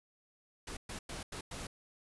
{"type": "noise bursts at uneven times", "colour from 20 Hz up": "pink", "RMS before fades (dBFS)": -43, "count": 5, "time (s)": [[0.67, 0.77], [0.89, 0.99], [1.09, 1.23], [1.32, 1.41], [1.51, 1.67]], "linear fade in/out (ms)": 5, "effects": ["resampled to 24000 Hz"]}